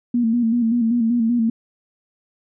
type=tone with vibrato; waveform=sine; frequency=233.1 Hz; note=A#3; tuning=in tune; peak=-15 dBFS; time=0.14-1.5 s; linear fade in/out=5 ms; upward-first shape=square; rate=5.2 Hz; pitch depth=56 cents each way; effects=none